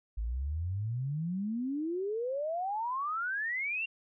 sine exponential sweep, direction up, 51.91 to 2794 Hz, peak -31 dBFS, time 0.17-3.86 s, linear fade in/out 10 ms, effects none

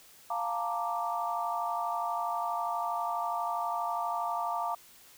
sine chord, Bb major seventh, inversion second, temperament equal, 698.5 / 880 / 932.3 / 1174.7 Hz, F5 / A5 / Bb5 / D6, 0 / 0 / 0 / 0 cents, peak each -34 / -38 / -35 / -35 dBFS, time 0.3-4.75 s, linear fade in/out 5 ms, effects white hiss -56 dBFS RMS until 5.17 s

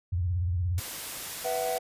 sine tone with vibrato, 88.3 Hz, F2, 20 cents sharp, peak -25 dBFS, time 0.12-0.8 s, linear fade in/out 10 ms, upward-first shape sine, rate 17 Hz, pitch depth 130 cents each way
white noise, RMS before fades -37 dBFS, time 0.78-1.78 s, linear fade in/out 0 ms
triangle chord, B suspended fourth, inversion none, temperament equal with one note detuned, 493.9 / 659.3 / 753.4 Hz, B4 / E5 / F#5, 0 / 0 / +31 cents, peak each -30 dBFS, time 1.44-1.79 s, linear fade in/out 20 ms
effects resampled to 32000 Hz

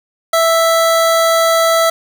25% pulse tone, 659.3 Hz, E5, in tune, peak -6 dBFS, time 0.33-1.9 s, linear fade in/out 5 ms, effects 8-bit

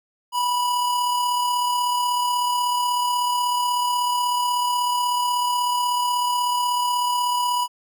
square tone with amplitude modulation, 980 Hz, B5, 14 cents flat, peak -19 dBFS, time 0.32-7.68 s, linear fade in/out 50 ms, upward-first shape sine, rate 36.3 Hz, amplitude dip 30%, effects none

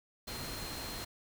sine tone in noise, 4186 Hz, C8, in tune, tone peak -46 dBFS, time 0.27-1.05 s, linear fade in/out 10 ms, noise pink, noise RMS -42 dBFS, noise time 0.27-1.05 s, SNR -7 dB, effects none

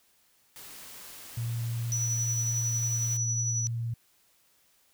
white noise, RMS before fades -46 dBFS, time 0.56-3.17 s, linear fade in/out 0 ms
sine tone with vibrato, 116.54 Hz, A#2, in tune, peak -29 dBFS, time 1.37-3.94 s, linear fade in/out 5 ms, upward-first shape sine, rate 19 Hz, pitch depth 12 cents each way
sine tone with tremolo, 5910 Hz, F#8, 3 cents flat, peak -27 dBFS, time 1.92-3.67 s, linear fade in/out 0 ms, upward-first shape triangle, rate 11 Hz, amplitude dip 40%
effects white hiss -66 dBFS RMS until 4.93 s

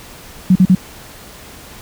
sine tone bursts, 185 Hz, F#3, in tune, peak -5 dBFS, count 3, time 0.5-0.751 s, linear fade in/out 5 ms, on 55 ms, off 43 ms, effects pink hiss -37 dBFS RMS until 1.81 s

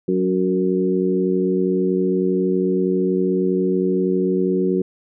harmonic tone with a mistuned harmonic, 92.5 Hz, F#2, in tune, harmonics 2 / 3 / 4 / 5, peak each -21 / -24 / -19 / -26 dBFS, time 0.08-4.82 s, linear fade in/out 5 ms, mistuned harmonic 3, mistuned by +20 cents, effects none

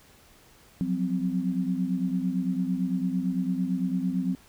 sine tone cluster, 178.9 / 187.8 / 258.9 Hz, F3 / F#3 / C4, +42 / +26 / -18 cents, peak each -29 dBFS, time 0.81-4.35 s, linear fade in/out 0 ms, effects pink hiss -56 dBFS RMS until 4.48 s

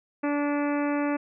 harmonic tone, 290 Hz, D4, 22 cents flat, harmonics 1 / 2 / 3 / 4 / 5 / 6 / 7 / 8 / 9, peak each -25 / -31 / -35 / -37 / -39 / -41 / -42 / -43 / -44 dBFS, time 0.23-1.17 s, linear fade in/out 10 ms, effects none

